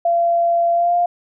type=tone with pitch glide; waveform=sine; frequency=684 to 700.4 Hz; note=F5 to F5; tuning=-36 to +5 cents; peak=-13 dBFS; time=0.05-1.06 s; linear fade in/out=5 ms; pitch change=+41 cents; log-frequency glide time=0.73-0.95 s; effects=none